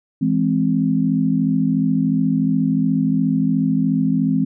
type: chord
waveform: sine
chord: E augmented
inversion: none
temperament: equal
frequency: 164.81 / 207.7 / 261.6 Hz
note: E3 / G#3 / B#3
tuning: 0 / 0 / 0 cents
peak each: -20 / -20 / -18 dBFS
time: 0.21-4.45 s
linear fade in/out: 10 ms
effects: none